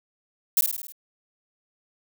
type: noise with echo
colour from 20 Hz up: violet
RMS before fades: -19 dBFS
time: 0.57-0.61 s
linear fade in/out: 2 ms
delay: 52 ms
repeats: 6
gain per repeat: -4 dB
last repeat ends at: 0.922 s
effects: none